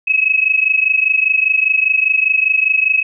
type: tone pair together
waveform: sine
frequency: 2551 / 2576 Hz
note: D#7 / E7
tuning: +43 / -41 cents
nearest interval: unison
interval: 16 cents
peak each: -14 dBFS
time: 0.07-3.03 s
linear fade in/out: 10 ms
effects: none